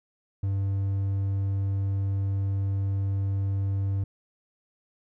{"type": "tone", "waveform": "triangle", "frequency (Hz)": 98, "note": "G2", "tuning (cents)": 0, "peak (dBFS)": -22, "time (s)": [0.43, 4.04], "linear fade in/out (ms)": 5, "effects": []}